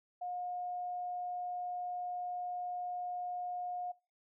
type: tone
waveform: sine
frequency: 717 Hz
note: F5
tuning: 45 cents sharp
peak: -37 dBFS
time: 0.21-3.92 s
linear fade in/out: 10 ms
effects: noise-tail reverb RT60 0.3 s tail -23 dB re dry